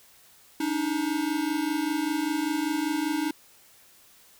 square tone pair together, 288.4 / 313.5 Hz, D4 / D#4, -31 / +13 cents, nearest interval minor second, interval 144 cents, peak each -30 / -28 dBFS, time 0.6-3.31 s, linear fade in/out 5 ms, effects white hiss -56 dBFS RMS until 4.39 s

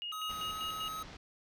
sine tone with tremolo, 2861 Hz, F7, 41 cents sharp, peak -37 dBFS, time 0.02-0.88 s, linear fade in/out 0 ms, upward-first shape square, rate 5.1 Hz, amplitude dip 75%
square tone with pitch glide, 1266 to 1276.3 Hz, D#6 to D#6, +30 to +44 cents, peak -39 dBFS, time 0.12-1.03 s, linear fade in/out 5 ms, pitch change +14 cents, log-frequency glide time 0.43-0.6 s
pink low-pass noise, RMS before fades -50 dBFS, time 0.29-1.17 s, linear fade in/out 5 ms, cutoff 5400 Hz, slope 24 dB/octave
effects none

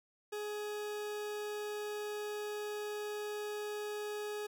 40% pulse tone, 418.6 Hz, G#4, 14 cents sharp, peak -37 dBFS, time 0.32-4.47 s, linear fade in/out 10 ms, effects none

